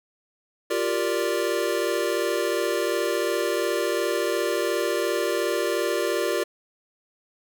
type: chord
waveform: square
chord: G minor seventh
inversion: third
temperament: equal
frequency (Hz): 349.2 / 392 / 466.2 / 587.3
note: F4 / G4 / Bb4 / D5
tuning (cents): 0 / 0 / 0 / 0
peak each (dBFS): -29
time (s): 0.7-6.44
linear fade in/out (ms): 10
effects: none